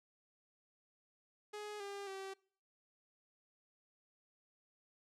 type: tone with pitch steps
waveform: sawtooth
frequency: 418.6 / 400.4 / 386.6 Hz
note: G#4 / G4 / G4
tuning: +14 / +37 / -24 cents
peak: -40 dBFS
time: 1.53-2.34 s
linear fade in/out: 10 ms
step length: 270 ms
effects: noise-tail reverb RT60 0.5 s tail -24 dB re dry + low-pass 9000 Hz 12 dB/octave